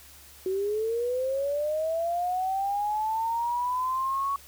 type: linear sweep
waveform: sine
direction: up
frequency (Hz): 370 to 1120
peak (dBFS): -25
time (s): 0.46-4.36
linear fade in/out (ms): 2
effects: added 70 Hz sine -56 dBFS peak until 4.47 s + white hiss -51 dBFS RMS until 4.47 s